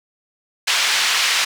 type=band-pass noise; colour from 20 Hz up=pink; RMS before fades=-18 dBFS; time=0.67-1.45 s; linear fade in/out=10 ms; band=1800 to 5500 Hz; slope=12 dB/octave; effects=none